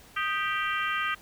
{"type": "harmonic tone with a mistuned harmonic", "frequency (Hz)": 392, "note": "G4", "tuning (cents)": 0, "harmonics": [3, 4, 5, 6, 7, 8], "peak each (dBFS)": [-30, -32, -34, -36, -37, -38], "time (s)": [0.16, 1.15], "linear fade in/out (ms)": 10, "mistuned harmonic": 3, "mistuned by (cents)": 92, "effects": ["pink hiss -53 dBFS RMS until 1.21 s"]}